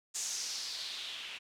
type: noise with low-pass filter sweep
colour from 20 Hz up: blue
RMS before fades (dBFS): -40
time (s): 0.14-1.39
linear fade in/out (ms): 20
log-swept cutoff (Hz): 7100 to 2700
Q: 3.2
effects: none